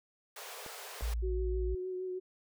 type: high-pass noise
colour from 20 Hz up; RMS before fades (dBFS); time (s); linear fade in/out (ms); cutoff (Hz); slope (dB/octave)
pink; -46; 0.36-1.14; 5; 400; 96
type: clicks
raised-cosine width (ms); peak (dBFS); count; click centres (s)
1; -31; 2; 0.663 / 1.009
type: tone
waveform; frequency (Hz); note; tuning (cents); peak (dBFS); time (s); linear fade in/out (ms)
sine; 57; A#1; -38; -31; 1.02-1.75; 5
type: tone with vibrato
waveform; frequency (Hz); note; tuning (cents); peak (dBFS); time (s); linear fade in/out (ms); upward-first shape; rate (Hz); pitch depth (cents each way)
sine; 369.5; F#4; -2; -35; 1.22-2.2; 20; triangle; 6.4; 25
effects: none